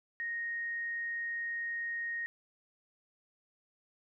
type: tone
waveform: sine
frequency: 1864.7 Hz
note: A#6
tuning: in tune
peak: -34 dBFS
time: 0.2-2.26 s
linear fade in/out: 0 ms
effects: none